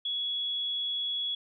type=tone; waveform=sine; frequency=3365 Hz; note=G#7; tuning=22 cents sharp; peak=-29 dBFS; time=0.05-1.35 s; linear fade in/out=5 ms; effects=none